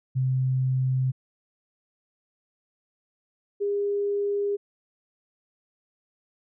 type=tone pair in turn; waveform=sine; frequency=130 / 405.6 Hz; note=C3 / G#4; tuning=-11 / -41 cents; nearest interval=octave + minor sixth; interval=1970 cents; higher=second; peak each=-21 / -23 dBFS; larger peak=first; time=0.15-1.12 / 3.6-4.57 s; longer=neither; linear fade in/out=20 ms; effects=none